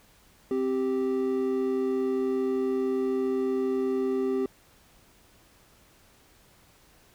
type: tone pair together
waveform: triangle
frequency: 261.2 / 391.3 Hz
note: C4 / G4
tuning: -3 / -3 cents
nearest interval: perfect fifth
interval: 700 cents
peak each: -27 / -24 dBFS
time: 0.51-4.46 s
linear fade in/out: 2 ms
effects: pink hiss -59 dBFS RMS until 7.14 s